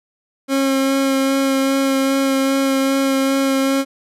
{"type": "tone with vibrato", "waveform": "30% pulse", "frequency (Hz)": 270.4, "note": "C#4", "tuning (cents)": -43, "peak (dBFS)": -12, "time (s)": [0.48, 3.85], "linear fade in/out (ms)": 50, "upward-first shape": "sine", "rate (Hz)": 2.5, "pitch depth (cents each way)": 12, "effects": ["resampled to 32000 Hz"]}